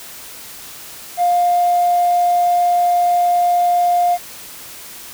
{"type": "tone", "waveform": "triangle", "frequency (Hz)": 705, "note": "F5", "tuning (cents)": 16, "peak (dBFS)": -8, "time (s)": [1.17, 4.18], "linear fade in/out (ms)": 50, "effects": ["tanh soft clip ceiling -9 dBFS", "white hiss -35 dBFS RMS until 5.13 s"]}